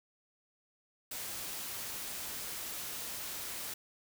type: noise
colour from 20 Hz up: white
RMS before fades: -41 dBFS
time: 1.11-3.74 s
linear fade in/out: 5 ms
effects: none